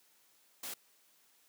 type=noise; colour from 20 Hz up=white; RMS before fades=-42 dBFS; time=0.63-0.74 s; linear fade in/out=5 ms; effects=white hiss -68 dBFS RMS until 1.48 s + high-pass 200 Hz 12 dB/octave